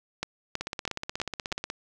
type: two click trains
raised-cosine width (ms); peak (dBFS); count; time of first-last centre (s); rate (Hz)
0.2; -12 / -15; 5 / 19; 0.23-1.524 / 0.61-1.701; 3.09 / 16.5
effects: none